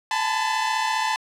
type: tone cluster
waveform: sawtooth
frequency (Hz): 850 / 885 / 1008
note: G#5 / A5 / B5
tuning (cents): +40 / +10 / +35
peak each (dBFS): -25 / -20 / -23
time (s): 0.11-1.16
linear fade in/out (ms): 2
effects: low-pass 7000 Hz 12 dB/octave + 9-bit